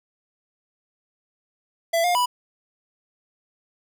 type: tone with pitch steps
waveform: square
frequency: 669 / 709 / 985 Hz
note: E5 / F5 / B5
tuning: +25 / +26 / -5 cents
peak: -19 dBFS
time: 1.93-2.26 s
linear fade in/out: 10 ms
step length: 110 ms
effects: none